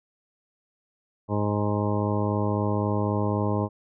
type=harmonic tone with a mistuned harmonic; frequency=103.83 Hz; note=G#2; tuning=in tune; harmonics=1 / 2 / 3 / 4 / 5 / 6 / 8 / 9 / 10; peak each=-26 / -29 / -31 / -32 / -33 / -34 / -35 / -36 / -36 dBFS; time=1.28-3.69 s; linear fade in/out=50 ms; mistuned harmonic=10; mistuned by=+18 cents; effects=none